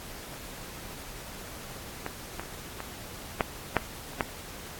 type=clicks; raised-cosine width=0.5 ms; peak=-17 / -19 / -28 / -21 / -8 / -6 / -28 / -9 dBFS; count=8; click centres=2.064 / 2.396 / 2.435 / 2.804 / 3.408 / 3.767 / 4.134 / 4.208 s; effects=pink hiss -43 dBFS RMS until 4.79 s + AAC 64 kbps